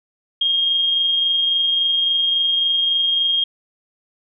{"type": "tone with amplitude modulation", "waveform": "sine", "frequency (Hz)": 3236, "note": "G#7", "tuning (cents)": -46, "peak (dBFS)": -14, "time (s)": [0.41, 3.44], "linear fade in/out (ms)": 5, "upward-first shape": "sine", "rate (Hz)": 23.6, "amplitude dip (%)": 25, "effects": []}